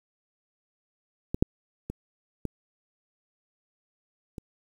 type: clicks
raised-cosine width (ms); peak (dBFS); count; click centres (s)
3; -15 / -6 / -20 / -17 / -24; 5; 1.345 / 1.425 / 1.9 / 2.453 / 4.382
effects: 8-bit